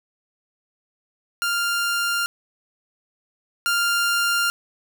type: tone pair in turn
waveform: sawtooth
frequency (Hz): 1396.9 / 1396.9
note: F6 / F6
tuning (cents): 0 / 0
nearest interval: unison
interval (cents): 0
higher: neither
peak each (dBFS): -17 / -15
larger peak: second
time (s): 1.42-2.26 / 3.66-4.5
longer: neither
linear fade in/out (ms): 0
effects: none